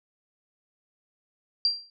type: tone with exponential decay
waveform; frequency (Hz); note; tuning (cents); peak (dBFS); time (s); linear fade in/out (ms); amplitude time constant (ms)
sine; 4733; D8; +13; -17; 1.65-1.9; 1; 54
effects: none